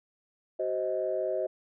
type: chord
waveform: sine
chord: C diminished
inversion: second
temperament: just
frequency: 376.7 / 523.3 / 627.9 Hz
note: Gb4 / C5 / Eb5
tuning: +31 / 0 / +16 cents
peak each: -33 / -32 / -30 dBFS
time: 0.59-1.47 s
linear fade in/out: 10 ms
effects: tanh soft clip ceiling -18 dBFS